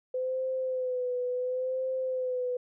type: tone with vibrato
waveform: sine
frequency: 508 Hz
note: B4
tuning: 49 cents sharp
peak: -28 dBFS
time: 0.14-2.57 s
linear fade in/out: 5 ms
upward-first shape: sine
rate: 0.71 Hz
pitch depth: 42 cents each way
effects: none